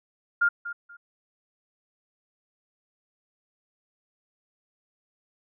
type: tone with echo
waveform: sine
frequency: 1407 Hz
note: F6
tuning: 12 cents sharp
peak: -18 dBFS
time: 0.41-0.49 s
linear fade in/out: 10 ms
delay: 240 ms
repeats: 2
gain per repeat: -13 dB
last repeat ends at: 0.97 s
effects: none